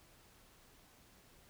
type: silence
effects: pink hiss -64 dBFS RMS until 1.49 s